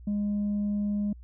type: tone with tanh clipping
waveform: sine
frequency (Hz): 205.6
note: G#3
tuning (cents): -17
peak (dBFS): -26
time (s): 0.07-1.13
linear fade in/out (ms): 5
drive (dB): 1
effects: added 60 Hz sine -44 dBFS peak until 1.23 s